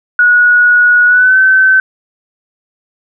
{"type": "tone with pitch glide", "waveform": "sine", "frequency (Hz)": [1458, 1533.1], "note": ["F#6", "G6"], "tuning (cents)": [-26, -39], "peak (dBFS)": -4, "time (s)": [0.19, 1.8], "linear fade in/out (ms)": 2, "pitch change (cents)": 87, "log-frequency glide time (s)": [1.06, 1.38], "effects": []}